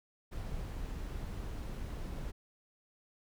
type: noise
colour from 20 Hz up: brown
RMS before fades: -40 dBFS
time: 0.31-2.32 s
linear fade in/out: 20 ms
effects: none